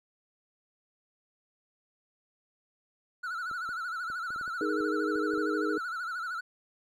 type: tone with vibrato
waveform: triangle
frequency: 1396.9 Hz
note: F6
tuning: in tune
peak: -31 dBFS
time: 3.23-6.41 s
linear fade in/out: 10 ms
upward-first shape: sine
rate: 13 Hz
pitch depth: 110 cents each way
type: clicks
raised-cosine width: 2 ms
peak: -37 dBFS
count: 11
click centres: 3.513 / 3.691 / 4.101 / 4.305 / 4.361 / 4.412 / 4.478 / 4.807 / 5.158 / 5.336 / 5.378 s
type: chord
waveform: sine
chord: D# suspended fourth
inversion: none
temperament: equal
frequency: 311.1 / 415.3 / 466.2 Hz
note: D#4 / G#4 / A#4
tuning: 0 / 0 / 0 cents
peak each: -31 / -32 / -35 dBFS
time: 4.61-5.78 s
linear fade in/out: 2 ms
effects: none